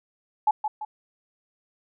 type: tone with echo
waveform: sine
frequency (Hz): 854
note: G#5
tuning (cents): +48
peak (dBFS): -16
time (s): 0.47-0.51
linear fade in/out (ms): 5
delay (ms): 170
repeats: 2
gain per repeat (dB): -7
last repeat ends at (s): 0.85
effects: none